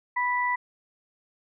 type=tone pair together; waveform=sine; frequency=986.5 / 1971 Hz; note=B5 / B6; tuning=-2 / -4 cents; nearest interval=octave; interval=1198 cents; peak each=-25 / -27 dBFS; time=0.16-0.56 s; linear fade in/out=10 ms; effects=none